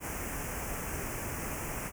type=band-stop noise; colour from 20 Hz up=pink; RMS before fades=-37 dBFS; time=0-1.92 s; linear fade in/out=50 ms; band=2700 to 5800 Hz; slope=48 dB/octave; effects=none